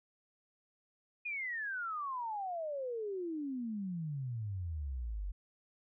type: exponential sweep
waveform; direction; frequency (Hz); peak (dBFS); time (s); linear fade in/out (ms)
sine; down; 2489 to 45.01; -36; 1.25-5.32; 10
effects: none